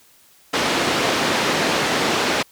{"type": "band-pass noise", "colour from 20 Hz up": "pink", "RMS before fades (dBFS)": -20, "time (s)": [0.53, 2.43], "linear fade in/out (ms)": 10, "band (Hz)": [250, 4900], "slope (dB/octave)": 12, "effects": ["white hiss -53 dBFS RMS until 2.51 s"]}